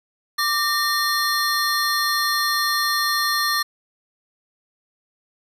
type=tone cluster; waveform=square; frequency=1175 / 1831 / 4219 Hz; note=D6 / A#6 / C8; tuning=+1 / -32 / +14 cents; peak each=-24 dBFS; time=0.38-3.63 s; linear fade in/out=10 ms; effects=resampled to 32000 Hz + 9-bit